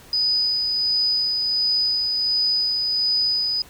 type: tone with tremolo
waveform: sine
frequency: 4978 Hz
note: D#8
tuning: in tune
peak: -17 dBFS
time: 0.13-3.62 s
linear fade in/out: 2 ms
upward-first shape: sine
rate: 1.4 Hz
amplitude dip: 30%
effects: pink hiss -47 dBFS RMS until 3.69 s